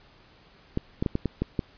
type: clicks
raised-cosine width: 3 ms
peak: -12 dBFS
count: 7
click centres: 0.774 / 1.025 / 1.062 / 1.154 / 1.257 / 1.42 / 1.592 s
effects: pink hiss -56 dBFS RMS until 1.77 s + resampled to 11025 Hz